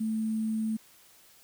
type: tone with sample-and-hold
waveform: sine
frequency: 220 Hz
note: A3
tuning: in tune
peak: -27 dBFS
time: 0-0.77 s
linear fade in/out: 10 ms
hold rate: 8820 Hz
effects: white hiss -58 dBFS RMS until 1.43 s